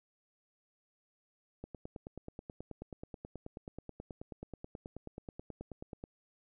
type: click train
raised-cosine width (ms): 2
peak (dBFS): -30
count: 42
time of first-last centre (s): 1.64-6.039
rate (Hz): 9.32
effects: none